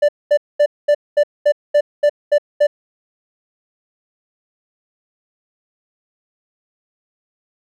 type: tone bursts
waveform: triangle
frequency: 587.3 Hz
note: D5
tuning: in tune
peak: -7 dBFS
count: 10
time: 0.02-2.67 s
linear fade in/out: 10 ms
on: 67 ms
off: 220 ms
effects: none